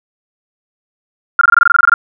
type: tone bursts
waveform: sine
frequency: 1396.9 Hz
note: F6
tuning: in tune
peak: -3 dBFS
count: 13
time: 1.39-1.94 s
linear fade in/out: 2 ms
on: 22 ms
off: 22 ms
effects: none